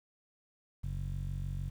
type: tone with low-pass filter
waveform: sawtooth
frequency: 46.59 Hz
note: F#1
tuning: 13 cents sharp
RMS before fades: -37 dBFS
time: 0.83-1.7 s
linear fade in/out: 10 ms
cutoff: 130 Hz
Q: 3.3
effects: 10-bit